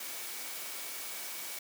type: tone in noise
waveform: sine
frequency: 2266 Hz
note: C#7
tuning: 37 cents sharp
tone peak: -52 dBFS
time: 0-1.59 s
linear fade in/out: 5 ms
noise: white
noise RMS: -41 dBFS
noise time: 0-1.59 s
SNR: -14 dB
effects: high-pass 300 Hz 12 dB/octave